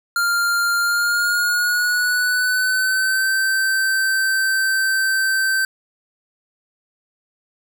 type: tone with pitch glide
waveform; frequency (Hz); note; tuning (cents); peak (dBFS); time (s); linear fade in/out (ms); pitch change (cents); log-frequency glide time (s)
square; 1396.9 to 1550; F6 to G6; 0 to -20; -17; 0.16-5.65; 2; +180; 0.8-3.3
effects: none